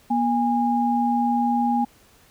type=tone pair together; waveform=sine; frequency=240 / 819.7 Hz; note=B3 / G#5; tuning=-49 / -23 cents; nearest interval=octave + major sixth; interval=2126 cents; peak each=-21 dBFS; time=0.1-1.85 s; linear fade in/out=10 ms; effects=pink hiss -55 dBFS RMS until 2.3 s